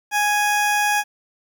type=tone; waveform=20% pulse; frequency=830.6 Hz; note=G#5; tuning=in tune; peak=-12 dBFS; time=0.11-1.04 s; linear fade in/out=50 ms; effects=9-bit